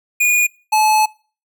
square tone pair in turn, 2446 / 861.3 Hz, D#7 / A5, -30 / -37 cents, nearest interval octave + tritone, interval 1807 cents, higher first, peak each -12 dBFS, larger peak neither, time 0.2-0.47 / 0.72-1.06 s, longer second, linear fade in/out 10 ms, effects noise-tail reverb RT60 0.4 s tail -25 dB re dry

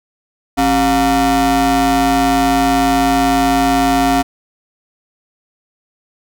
40% pulse ring-modulated tone, 220 Hz, A3, in tune, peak -7 dBFS, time 0.57-4.23 s, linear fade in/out 20 ms, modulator 491 Hz, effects none

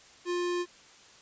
square tone, 352.8 Hz, F4, 18 cents sharp, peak -29 dBFS, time 0.25-0.66 s, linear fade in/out 50 ms, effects white hiss -55 dBFS RMS until 1.21 s + resampled to 16000 Hz

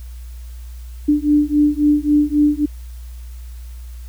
sine beating tone pair, 293.7 / 297.4 Hz, D4 / D4, 0 / +22 cents, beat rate 3.7 Hz, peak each -15 dBFS, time 1.08-2.66 s, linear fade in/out 10 ms, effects added 60 Hz sine -30 dBFS peak until 4.08 s + white hiss -50 dBFS RMS until 4.08 s

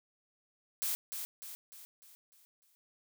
blue noise with echo, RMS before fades -34 dBFS, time 0.82-0.95 s, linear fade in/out 0 ms, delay 300 ms, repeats 6, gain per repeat -6 dB, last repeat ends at 2.75 s, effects none

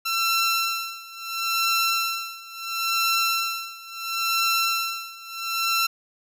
15% pulse tone with tremolo, 1348 Hz, E6, 38 cents sharp, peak -13 dBFS, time 0.05-5.87 s, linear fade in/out 10 ms, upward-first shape sine, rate 0.73 Hz, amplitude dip 90%, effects none

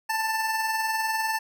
25% pulse tone with tremolo, 885 Hz, A5, 10 cents sharp, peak -19 dBFS, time 0.09-1.39 s, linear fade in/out 10 ms, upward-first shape triangle, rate 20 Hz, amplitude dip 45%, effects none

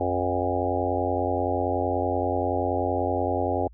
harmonic tone with a mistuned harmonic, 90.5 Hz, F#2, 38 cents flat, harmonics 1 / 3 / 4 / 5 / 6 / 7 / 8 / 9, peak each -31 / -31 / -31 / -31 / -31 / -31 / -31 / -31 dBFS, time 0-3.68 s, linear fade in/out 10 ms, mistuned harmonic 8, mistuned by +34 cents, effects added 57 Hz sine -46 dBFS peak until 3.73 s

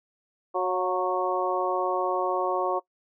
harmonic tone with a mistuned harmonic, 183.9 Hz, F#3, 10 cents flat, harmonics 2 / 3 / 4 / 5 / 6, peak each -29 / -29 / -30 / -32 / -30 dBFS, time 0.54-2.8 s, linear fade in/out 20 ms, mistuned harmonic 4, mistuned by -27 cents, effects noise-tail reverb RT60 0.1 s tail -21 dB re dry

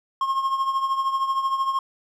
triangle tone with tremolo, 1075 Hz, C6, 47 cents sharp, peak -16 dBFS, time 0.21-1.79 s, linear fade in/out 2 ms, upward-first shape triangle, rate 13 Hz, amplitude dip 70%, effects none

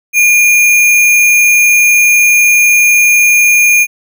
sine tone with sample-and-hold, 2416 Hz, D7, 48 cents sharp, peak -4 dBFS, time 0.13-3.87 s, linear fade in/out 50 ms, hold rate 8820 Hz, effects none

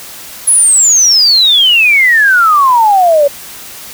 sine exponential sweep, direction down, 10810 to 554.4 Hz, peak -4 dBFS, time 0.47-3.28 s, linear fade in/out 10 ms, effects white hiss -29 dBFS RMS until 3.93 s

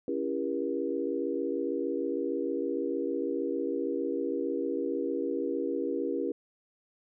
sine chord, C# diminished seventh, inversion none, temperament just, 277.2 / 332.6 / 399.1 / 479 Hz, C#4 / E4 / G4 / Bb4, 0 / +16 / +31 / +47 cents, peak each -34 dBFS, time 0.08-6.32 s, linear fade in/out 2 ms, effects none

